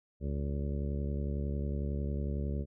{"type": "harmonic tone", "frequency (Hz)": 71, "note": "C#2", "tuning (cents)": 42, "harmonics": [1, 2, 3, 4, 5, 6, 7, 8], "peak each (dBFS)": [-33, -38, -40, -48, -46, -46, -52, -49], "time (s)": [0.2, 2.66], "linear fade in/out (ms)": 50, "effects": []}